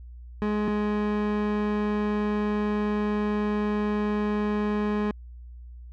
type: tone pair in turn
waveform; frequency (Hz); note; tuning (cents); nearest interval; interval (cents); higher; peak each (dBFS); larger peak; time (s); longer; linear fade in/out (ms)
30% pulse; 210 / 209.2; G#3 / G#3; +19 / +13; unison; 6; first; -21; neither; 0.42-0.68 / 0.68-5.11; second; 0
effects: added 60 Hz sine -40 dBFS peak until 5.92 s + low-pass 2000 Hz 12 dB/octave